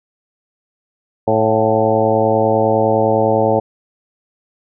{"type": "harmonic tone with a mistuned harmonic", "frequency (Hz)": 110, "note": "A2", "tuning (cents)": 0, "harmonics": [1, 2, 3, 4, 5, 6, 7, 8], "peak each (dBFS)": [-22, -22, -22, -18, -16, -20, -20, -22], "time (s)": [1.27, 3.6], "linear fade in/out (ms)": 10, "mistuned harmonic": 6, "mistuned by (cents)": 53, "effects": []}